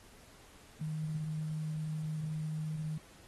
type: tone with quantisation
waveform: sine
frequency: 155.56 Hz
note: D#3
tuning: in tune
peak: -34 dBFS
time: 0.81-2.98 s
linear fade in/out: 5 ms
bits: 10
effects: pink hiss -59 dBFS RMS until 3.27 s + AAC 32 kbps